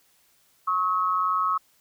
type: tone pair together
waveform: sine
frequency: 1098.9 / 1281 Hz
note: C#6 / E6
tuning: -15 / -50 cents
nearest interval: minor third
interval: 265 cents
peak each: -24 dBFS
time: 0.67-1.58 s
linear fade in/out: 10 ms
effects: white hiss -63 dBFS RMS until 1.8 s